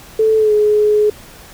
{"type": "tone with pitch glide", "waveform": "sine", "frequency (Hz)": [438.9, 421.5], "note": ["A4", "G#4"], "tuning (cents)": [-4, 26], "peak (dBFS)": -9, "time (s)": [0.19, 1.1], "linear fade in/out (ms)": 5, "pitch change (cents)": -70, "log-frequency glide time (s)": [0.37, 0.53], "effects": ["pink hiss -39 dBFS RMS until 1.53 s"]}